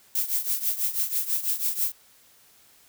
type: noise with tremolo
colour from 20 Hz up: violet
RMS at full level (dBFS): -23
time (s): 0.15-1.92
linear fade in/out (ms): 2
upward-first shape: triangle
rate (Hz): 6.1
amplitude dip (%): 85
effects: white hiss -57 dBFS RMS until 2.88 s